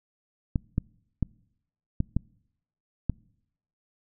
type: clicks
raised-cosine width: 5 ms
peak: -12 dBFS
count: 6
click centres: 0.558 / 0.781 / 1.227 / 2.004 / 2.166 / 3.097 s
effects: noise-tail reverb RT60 0.8 s tail -26 dB re dry